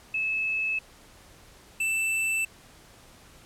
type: tone pair in turn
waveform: sine / square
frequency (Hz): 2600 / 2655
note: E7 / E7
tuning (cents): -24 / +12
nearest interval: unison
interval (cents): 36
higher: second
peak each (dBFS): -25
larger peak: neither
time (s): 0.14-0.79 / 1.8-2.45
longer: neither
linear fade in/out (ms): 5
effects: pink hiss -53 dBFS RMS until 3.45 s + low-pass 12000 Hz 12 dB/octave